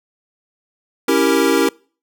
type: chord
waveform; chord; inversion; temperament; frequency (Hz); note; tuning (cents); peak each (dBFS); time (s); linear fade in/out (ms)
square; C# diminished seventh; none; equal; 277.2 / 329.6 / 392 / 466.2; C#4 / E4 / G4 / Bb4; 0 / 0 / 0 / 0; -19; 1.08-1.69; 5
effects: noise-tail reverb RT60 0.4 s tail -25 dB re dry